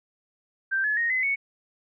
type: tone with pitch steps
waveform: sine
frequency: 1568 / 1709.9 / 1864.7 / 2033 / 2217 Hz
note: G6 / A6 / A#6 / B6 / C#7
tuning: 0 / -50 / 0 / +50 / 0 cents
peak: -22 dBFS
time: 0.71-1.36 s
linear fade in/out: 20 ms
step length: 130 ms
effects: none